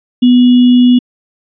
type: tone with sample-and-hold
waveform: sine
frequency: 246.9 Hz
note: B3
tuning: in tune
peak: -3 dBFS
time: 0.22-0.99 s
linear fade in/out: 10 ms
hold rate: 3150 Hz
effects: resampled to 11025 Hz